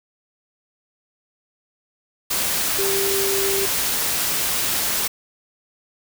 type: tone in noise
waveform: sine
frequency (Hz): 392.8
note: G4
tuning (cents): +4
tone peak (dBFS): -22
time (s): 2.78-3.66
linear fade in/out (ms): 10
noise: white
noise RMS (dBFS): -22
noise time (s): 2.3-5.08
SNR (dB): -3
effects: none